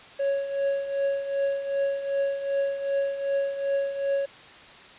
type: tone with tremolo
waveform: triangle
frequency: 554.4 Hz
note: C#5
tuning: in tune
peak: -19 dBFS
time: 0.19-4.26 s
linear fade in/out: 10 ms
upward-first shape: triangle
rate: 2.6 Hz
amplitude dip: 70%
effects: white hiss -47 dBFS RMS until 4.98 s + resampled to 8000 Hz